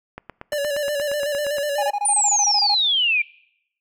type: click train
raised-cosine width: 0.5 ms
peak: -18 dBFS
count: 13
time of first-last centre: 0.18-1.584 s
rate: 8.55 Hz
type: tone with vibrato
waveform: square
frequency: 579 Hz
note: D5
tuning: 25 cents flat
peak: -22 dBFS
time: 0.52-1.9 s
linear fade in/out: 2 ms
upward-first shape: square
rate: 8.1 Hz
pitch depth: 42 cents each way
type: tone bursts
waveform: triangle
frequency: 822 Hz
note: G#5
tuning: 18 cents flat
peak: -18 dBFS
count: 13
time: 1.78-2.745 s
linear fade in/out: 5 ms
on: 53 ms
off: 23 ms
type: exponential sweep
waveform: sine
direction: down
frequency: 9460 to 2330 Hz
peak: -16 dBFS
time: 2.05-3.22 s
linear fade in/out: 5 ms
effects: noise-tail reverb RT60 0.8 s tail -24 dB re dry